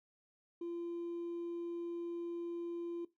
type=tone with hard clipping; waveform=triangle; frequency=342.5 Hz; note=F4; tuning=34 cents flat; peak=-38 dBFS; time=0.61-3.05 s; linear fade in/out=5 ms; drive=2 dB; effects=noise-tail reverb RT60 0.2 s tail -18 dB re dry